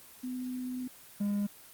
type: tone pair in turn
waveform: sine / triangle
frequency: 252.5 / 203.6 Hz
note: B3 / G#3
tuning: +39 / -34 cents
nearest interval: major third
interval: 373 cents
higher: first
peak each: -34 / -26 dBFS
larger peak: second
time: 0.23-0.88 / 1.2-1.47 s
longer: first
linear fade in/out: 10 ms
effects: white hiss -53 dBFS RMS until 1.73 s + Opus 24 kbps